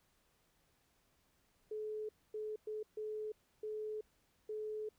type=tone bursts at uneven times; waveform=sine; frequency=429 Hz; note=A4; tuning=44 cents flat; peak=-39 dBFS; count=6; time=1.71-2.09 / 2.34-2.56 / 2.67-2.83 / 2.97-3.32 / 3.63-4.01 / 4.49-4.89 s; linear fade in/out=5 ms; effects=pink hiss -75 dBFS RMS until 4.98 s